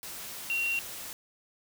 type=tone in noise; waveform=sine; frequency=2748 Hz; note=F7; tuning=29 cents flat; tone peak=-27 dBFS; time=0.5-0.79 s; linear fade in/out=0 ms; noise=white; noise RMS=-41 dBFS; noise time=0.03-1.13 s; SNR=+11 dB; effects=none